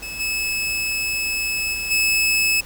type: tone with level steps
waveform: sawtooth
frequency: 2597 Hz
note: E7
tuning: 26 cents flat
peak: -26 / -18 / -21 / -13 dBFS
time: 0.02-2.61 s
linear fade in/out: 10 ms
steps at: 0.19 / 1.73 / 1.9 s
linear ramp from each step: 20 ms
effects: added 50 Hz sine -41 dBFS peak until 2.65 s + pink hiss -41 dBFS RMS until 2.65 s